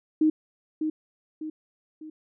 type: tone with echo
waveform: sine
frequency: 311.1 Hz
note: D#4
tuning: in tune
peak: -17 dBFS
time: 0.21-0.3 s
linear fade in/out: 5 ms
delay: 600 ms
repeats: 3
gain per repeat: -7 dB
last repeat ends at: 2.1 s
effects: none